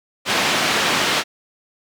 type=band-pass noise; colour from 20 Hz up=white; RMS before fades=-19 dBFS; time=0.25-1.24 s; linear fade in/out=50 ms; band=150 to 3400 Hz; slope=12 dB/octave; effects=none